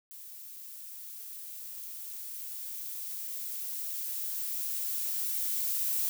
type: noise with level ramp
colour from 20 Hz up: violet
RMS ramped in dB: -47 to -30 dBFS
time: 0.11-6.09 s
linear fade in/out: 0 ms
effects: none